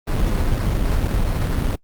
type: noise with sample-and-hold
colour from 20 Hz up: brown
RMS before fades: -19 dBFS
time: 0.07-1.76 s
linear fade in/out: 10 ms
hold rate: 3150 Hz
effects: noise-tail reverb RT60 0.1 s tail -23 dB re dry + Opus 32 kbps

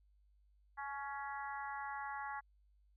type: harmonic tone with a mistuned harmonic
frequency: 278.8 Hz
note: C#4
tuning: 10 cents sharp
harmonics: 3 / 4 / 5 / 6 / 7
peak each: -44 / -47 / -50 / -49 / -52 dBFS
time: 0.77-2.41 s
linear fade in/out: 20 ms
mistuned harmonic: 3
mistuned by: +16 cents
effects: added 50 Hz sine -67 dBFS peak until 2.96 s

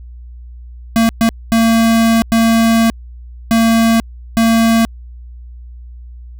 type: tone bursts at uneven times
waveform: square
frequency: 227.3 Hz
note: A#3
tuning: 43 cents flat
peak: -9 dBFS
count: 6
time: 0.96-1.09 / 1.21-1.29 / 1.52-2.22 / 2.32-2.9 / 3.51-4 / 4.37-4.85 s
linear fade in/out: 0 ms
effects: added 60 Hz sine -30 dBFS peak until 6.39 s

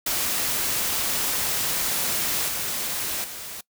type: noise with level steps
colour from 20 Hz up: white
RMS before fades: -25 / -28 / -36 dBFS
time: 0.06-3.61 s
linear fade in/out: 5 ms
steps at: 2.48 / 3.24 s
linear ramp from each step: 2 ms
effects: noise-tail reverb RT60 0.1 s tail -22 dB re dry

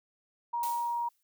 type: tone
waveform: sine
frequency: 946 Hz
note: A#5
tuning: 25 cents sharp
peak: -29 dBFS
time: 0.53-1.09 s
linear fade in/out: 10 ms
type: noise with exponential decay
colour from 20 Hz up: blue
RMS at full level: -38 dBFS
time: 0.63-1.23 s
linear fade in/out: 1 ms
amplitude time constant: 130 ms
effects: none

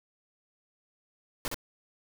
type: noise with echo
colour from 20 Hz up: pink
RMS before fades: -33 dBFS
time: 1.45-1.48 s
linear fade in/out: 0 ms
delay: 64 ms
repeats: 1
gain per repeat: -2 dB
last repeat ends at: 1.544 s
effects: none

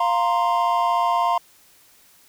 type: chord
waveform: triangle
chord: F suspended fourth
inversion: none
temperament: just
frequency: 698.5 / 931.3 / 1047.7 Hz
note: F5 / Bb5 / C6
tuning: 0 / -2 / +2 cents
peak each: -20 dBFS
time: 0-1.38 s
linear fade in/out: 5 ms
effects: white hiss -54 dBFS RMS until 2.28 s

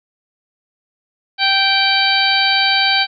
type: harmonic tone with a mistuned harmonic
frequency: 781 Hz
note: G5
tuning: 7 cents flat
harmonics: 1 / 2 / 3 / 4 / 5 / 6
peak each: -19 / -19 / -19 / -19 / -19 / -19 dBFS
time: 1.38-3.07 s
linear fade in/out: 50 ms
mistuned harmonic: 6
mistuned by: -39 cents
effects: none

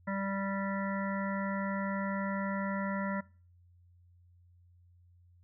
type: harmonic tone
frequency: 196 Hz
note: G3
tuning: in tune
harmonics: 1 / 3 / 5 / 7 / 9 / 10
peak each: -34 / -39 / -41 / -42 / -44 / -44 dBFS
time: 0.07-3.21 s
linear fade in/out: 10 ms
effects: noise-tail reverb RT60 0.4 s tail -22 dB re dry + added 88 Hz sine -59 dBFS peak until 5.43 s

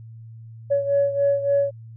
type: beating tone pair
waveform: sine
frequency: 562 / 565.5 Hz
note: C#5 / C#5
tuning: +24 / +34 cents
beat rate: 3.5 Hz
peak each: -18 / -23 dBFS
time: 0.7-1.71 s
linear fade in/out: 20 ms
effects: tanh soft clip ceiling -11 dBFS + added 113 Hz sine -38 dBFS peak until 1.96 s

